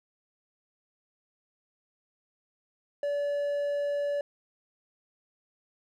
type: tone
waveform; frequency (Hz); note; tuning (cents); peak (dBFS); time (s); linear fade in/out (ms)
triangle; 575; D5; -37; -25; 3.03-4.21; 2
effects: none